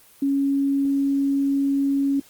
sine tone, 277.2 Hz, C#4, in tune, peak -18 dBFS, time 0.22-2.2 s, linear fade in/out 5 ms, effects white hiss -52 dBFS RMS until 2.29 s + Opus 24 kbps

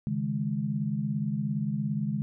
sine chord, C# suspended second, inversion none, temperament just, 138.59 / 155.92 / 207.9 Hz, C#3 / D#3 / G#3, 0 / +4 / +2 cents, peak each -32 / -32 / -30 dBFS, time 0.07-2.22 s, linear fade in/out 0 ms, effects none

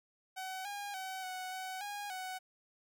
sawtooth tone with pitch steps, 754 / 813 / 757 / 742 / 751 / 819 / 746 Hz, F#5 / G#5 / F#5 / F#5 / F#5 / G#5 / F#5, +32 / -37 / +39 / +5 / +26 / -24 / +14 cents, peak -36 dBFS, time 0.36-2.39 s, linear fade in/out 20 ms, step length 290 ms, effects none

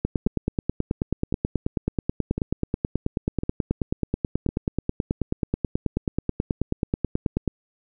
two click trains, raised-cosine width 3 ms, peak -9 / -13 dBFS, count 70 / 5, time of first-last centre 0.05-7.477 / 0.27-4.489 s, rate 9.29 / 0.948 Hz, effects none

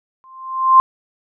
sine tone with exponential growth, 1050 Hz, C6, 6 cents sharp, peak -3 dBFS, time 0.24-0.8 s, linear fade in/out 0 ms, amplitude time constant 120 ms, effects none

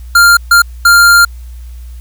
square tone bursts at uneven times, 1396.9 Hz, F6, in tune, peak -3 dBFS, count 3, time 0.15-0.37 / 0.51-0.62 / 0.85-1.25 s, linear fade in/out 5 ms, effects added 60 Hz sine -25 dBFS peak until 2 s + white hiss -47 dBFS RMS until 2 s

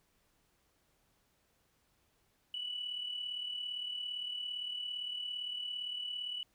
sine tone with amplitude modulation, 2958 Hz, F#7, 1 cent flat, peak -34 dBFS, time 2.54-6.43 s, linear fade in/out 2 ms, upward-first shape sine, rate 37.6 Hz, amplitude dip 55%, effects tanh soft clip ceiling -30 dBFS + pink hiss -74 dBFS RMS until 6.54 s

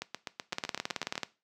two click trains, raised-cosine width 0.2 ms, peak -14 / -18 dBFS, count 14 / 10, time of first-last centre 0.53-1.233 / 0.02-1.155 s, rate 18.5 / 7.93 Hz, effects noise-tail reverb RT60 0.3 s tail -18 dB re dry + high-pass 150 Hz 12 dB/octave

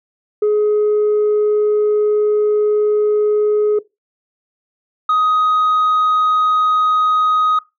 sine tone pair in turn, 420.8 / 1253.4 Hz, G#4 / D#6, +23 / +12 cents, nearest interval octave + perfect fifth, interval 1889 cents, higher second, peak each -9 dBFS, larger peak neither, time 0.42-3.79 / 5.09-7.59 s, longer first, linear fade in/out 5 ms, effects noise-tail reverb RT60 0.2 s tail -20 dB re dry + tanh soft clip ceiling -10 dBFS

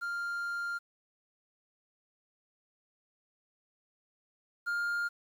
triangle tone pair in turn, 1396.9 / 1406.6 Hz, F6 / F6, 0 / +12 cents, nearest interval unison, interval 12 cents, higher second, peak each -31 / -28 dBFS, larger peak second, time 0.01-0.79 / 4.66-5.09 s, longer first, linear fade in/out 20 ms, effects 10-bit

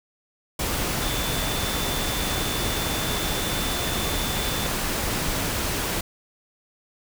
sine tone in noise, 3520 Hz, A7, in tune, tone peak -33 dBFS, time 1.02-4.67 s, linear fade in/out 5 ms, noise pink, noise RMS -26 dBFS, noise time 0.59-6.01 s, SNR -10 dB, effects none

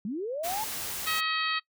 sine linear sweep, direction up, 185 to 899 Hz, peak -30 dBFS, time 0.05-0.64 s, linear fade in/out 2 ms
white noise, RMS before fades -35 dBFS, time 0.43-1.21 s, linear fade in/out 20 ms
harmonic tone, 637 Hz, D#5, 41 cents sharp, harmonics 2 / 3 / 4 / 5 / 6 / 7, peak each -31 / -33 / -34 / -35 / -36 / -36 dBFS, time 1.06-1.6 s, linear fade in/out 20 ms
effects noise-tail reverb RT60 0.1 s tail -22 dB re dry

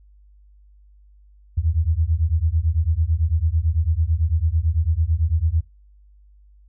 sine beating tone pair, 76.6 / 85.6 Hz, D#2 / F2, -27 / -34 cents, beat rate 9 Hz, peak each -20 dBFS, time 1.57-5.61 s, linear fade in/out 10 ms, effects noise-tail reverb RT60 0.2 s tail -20 dB re dry + added 50 Hz sine -48 dBFS peak until 6.68 s

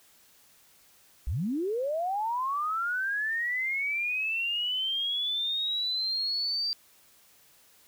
sine linear sweep, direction up, 49 to 4706 Hz, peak -27 dBFS, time 1.27-6.73 s, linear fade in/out 0 ms, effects white hiss -60 dBFS RMS until 7.87 s

